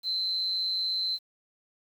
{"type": "tone with amplitude modulation", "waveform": "sine", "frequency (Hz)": 4077, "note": "C8", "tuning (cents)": -46, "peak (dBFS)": -24, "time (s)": [0.03, 1.19], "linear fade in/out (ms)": 50, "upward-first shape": "sine", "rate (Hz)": 184, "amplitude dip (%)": 55, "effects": ["9-bit"]}